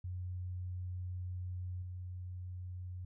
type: tone with level steps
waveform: sine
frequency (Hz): 90.6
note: F#2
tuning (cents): -36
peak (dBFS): -38 / -41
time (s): 0.04-3.05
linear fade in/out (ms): 5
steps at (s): 1.82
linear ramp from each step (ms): 5
effects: none